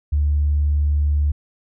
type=tone; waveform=sine; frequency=73.42 Hz; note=D2; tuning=in tune; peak=-14 dBFS; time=0.12-1.32 s; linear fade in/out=10 ms; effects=tanh soft clip ceiling -10 dBFS